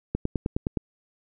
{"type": "click train", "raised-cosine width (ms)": 3, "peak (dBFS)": -12, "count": 7, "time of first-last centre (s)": [0.15, 0.772], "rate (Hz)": 9.64, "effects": []}